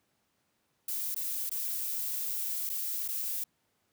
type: noise with dropouts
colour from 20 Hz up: violet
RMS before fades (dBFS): -34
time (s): 0.88-3.44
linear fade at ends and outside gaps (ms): 5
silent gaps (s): 1.146-1.162 / 1.495-1.513 / 2.694-2.698 / 3.08-3.085
effects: pink hiss -75 dBFS RMS until 3.92 s + high-pass 100 Hz 12 dB/octave

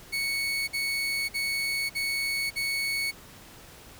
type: tone bursts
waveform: 30% pulse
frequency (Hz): 2217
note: C#7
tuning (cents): 0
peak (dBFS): -24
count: 5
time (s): 0.12-3.116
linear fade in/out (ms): 20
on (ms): 560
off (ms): 49
effects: pink hiss -49 dBFS RMS until 3.99 s

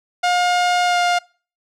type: tone with pitch glide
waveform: sawtooth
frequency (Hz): 713 to 706.4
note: F5 to F5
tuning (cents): +36 to +20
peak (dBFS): -11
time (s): 0.23-1.19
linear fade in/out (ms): 10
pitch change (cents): -16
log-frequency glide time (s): 0.86-0.98
effects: noise-tail reverb RT60 0.4 s tail -25 dB re dry + low-pass 6000 Hz 12 dB/octave

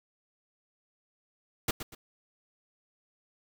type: noise with echo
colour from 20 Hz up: pink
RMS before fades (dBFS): -28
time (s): 1.68-1.71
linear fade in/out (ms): 5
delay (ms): 120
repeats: 2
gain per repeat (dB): -10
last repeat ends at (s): 1.95
effects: none

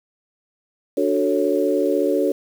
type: chord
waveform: sine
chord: D major seventh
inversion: none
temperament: equal with one note detuned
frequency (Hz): 293.7 / 370 / 444.3 / 554.4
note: D4 / F#4 / A4 / C#5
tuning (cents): 0 / 0 / +17 / 0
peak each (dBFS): -22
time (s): 0.97-2.32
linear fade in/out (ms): 5
effects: 7-bit

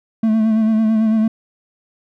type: tone with vibrato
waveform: triangle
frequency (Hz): 220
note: A3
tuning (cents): 0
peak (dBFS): -10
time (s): 0.23-1.28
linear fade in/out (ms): 5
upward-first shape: sine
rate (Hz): 9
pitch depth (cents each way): 34
effects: none

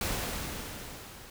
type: noise with level ramp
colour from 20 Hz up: pink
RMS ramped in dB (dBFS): -31 to -49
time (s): 0.01-1.3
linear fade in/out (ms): 2
effects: none

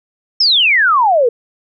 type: exponential sweep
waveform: sine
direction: down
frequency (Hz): 5440 to 451.4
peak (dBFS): -8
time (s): 0.4-1.29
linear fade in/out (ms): 5
effects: none

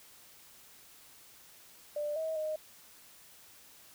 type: tone with pitch steps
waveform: sine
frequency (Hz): 592 / 639 / 620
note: D5 / D#5 / D#5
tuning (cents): +14 / +46 / -6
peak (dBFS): -32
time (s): 1.96-2.56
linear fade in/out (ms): 5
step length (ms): 200
effects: white hiss -57 dBFS RMS until 3.94 s

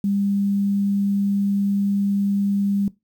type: tone with quantisation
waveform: sine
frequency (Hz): 199.9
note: G3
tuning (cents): +34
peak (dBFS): -18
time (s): 0.04-2.88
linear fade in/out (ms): 2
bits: 8
effects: noise-tail reverb RT60 0.2 s tail -19 dB re dry

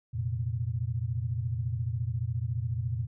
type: chord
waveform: sine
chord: F suspended fourth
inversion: none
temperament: equal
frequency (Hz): 87.31 / 116.54 / 130.81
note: F2 / Bb2 / C3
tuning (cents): 0 / 0 / 0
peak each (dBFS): -35 / -30 / -36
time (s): 0.13-3.07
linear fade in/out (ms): 20
effects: none

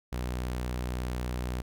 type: tone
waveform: sawtooth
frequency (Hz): 61.74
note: B1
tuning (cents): 0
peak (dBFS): -27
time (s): 0.12-1.62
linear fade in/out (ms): 10
effects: none

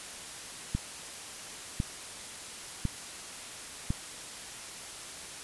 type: click train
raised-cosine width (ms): 5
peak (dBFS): -16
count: 4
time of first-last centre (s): 0.75-3.905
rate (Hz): 0.951
effects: white hiss -43 dBFS RMS until 5.43 s + resampled to 24000 Hz

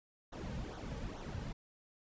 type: noise with flanger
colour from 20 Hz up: brown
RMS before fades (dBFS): -43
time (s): 0.32-1.53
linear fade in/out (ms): 10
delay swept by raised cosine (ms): 0.4 to 3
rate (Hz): 2.3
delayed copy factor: -0.7
effects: resampled to 16000 Hz

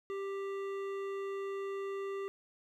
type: tone with hard clipping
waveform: triangle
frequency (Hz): 393.3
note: G4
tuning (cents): +6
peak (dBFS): -38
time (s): 0.1-2.28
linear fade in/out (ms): 0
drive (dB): 16
effects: none

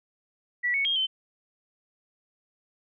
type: tone with pitch steps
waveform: sine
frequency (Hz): 1951 / 2215 / 3234 / 3075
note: B6 / C#7 / G#7 / G7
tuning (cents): -22 / -2 / -47 / -34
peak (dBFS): -23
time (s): 0.63-1.07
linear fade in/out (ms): 20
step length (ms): 110
effects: none

